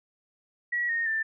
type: tone with pitch steps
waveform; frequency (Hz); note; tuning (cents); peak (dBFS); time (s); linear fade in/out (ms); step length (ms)
sine; 1924 / 1849.9 / 1778.6; B6 / A#6 / A6; -46 / -14 / +18; -25; 0.72-1.23; 10; 170
effects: none